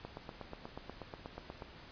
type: click train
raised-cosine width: 1 ms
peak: -29 dBFS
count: 14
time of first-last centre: 0.05-1.622 s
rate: 8.27 Hz
effects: pink hiss -54 dBFS RMS until 1.91 s + resampled to 11025 Hz